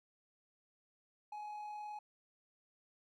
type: tone with amplitude modulation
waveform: triangle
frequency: 840 Hz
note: G#5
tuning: 19 cents sharp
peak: -40 dBFS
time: 1.32-1.99 s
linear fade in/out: 5 ms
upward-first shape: sine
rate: 39.2 Hz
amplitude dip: 25%
effects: none